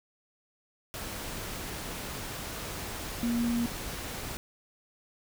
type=tone in noise; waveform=sine; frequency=236.1 Hz; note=A#3; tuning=22 cents sharp; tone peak=-26 dBFS; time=3.23-3.66 s; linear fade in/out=0 ms; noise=pink; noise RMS=-38 dBFS; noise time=0.94-4.37 s; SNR=+9 dB; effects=none